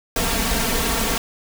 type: noise with comb filter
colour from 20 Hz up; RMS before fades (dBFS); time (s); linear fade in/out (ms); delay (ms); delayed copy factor
pink; -21; 0.16-1.18; 2; 4.4; +0.85
effects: none